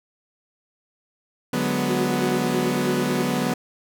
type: chord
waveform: sawtooth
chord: G# half-diminished seventh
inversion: second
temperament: equal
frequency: 146.83 / 185 / 207.7 / 246.9 Hz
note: D3 / F#3 / G#3 / B3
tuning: 0 / 0 / 0 / 0 cents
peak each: -25 / -23 / -26 / -20 dBFS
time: 1.53-3.54 s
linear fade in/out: 5 ms
type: tone with tremolo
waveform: sine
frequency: 366.8 Hz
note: F#4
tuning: 15 cents flat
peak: -23 dBFS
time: 1.89-3.22 s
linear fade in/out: 2 ms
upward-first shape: sine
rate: 9.2 Hz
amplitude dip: 70%
effects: none